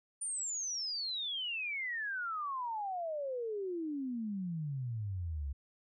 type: exponential sweep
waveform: sine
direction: down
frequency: 9370 to 66.2 Hz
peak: -35 dBFS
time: 0.21-5.53 s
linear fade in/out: 10 ms
effects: none